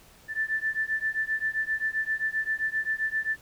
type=beating tone pair; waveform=sine; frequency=1760 / 1767.6 Hz; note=A6 / A6; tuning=0 / +7 cents; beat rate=7.6 Hz; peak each=-29 dBFS; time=0.28-3.37 s; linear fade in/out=50 ms; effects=pink hiss -55 dBFS RMS until 3.41 s